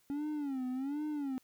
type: tone with vibrato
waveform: triangle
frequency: 277.2 Hz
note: C#4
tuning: in tune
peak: -32 dBFS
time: 0.1-1.38 s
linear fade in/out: 0 ms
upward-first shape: sine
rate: 1.3 Hz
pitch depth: 160 cents each way
effects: white hiss -70 dBFS RMS until 1.43 s